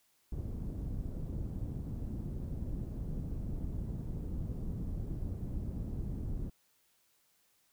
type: low-pass noise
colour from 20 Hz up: pink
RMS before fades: -38 dBFS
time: 0.32-6.5 s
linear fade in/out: 5 ms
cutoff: 210 Hz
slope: 12 dB/octave
effects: white hiss -72 dBFS RMS until 7.72 s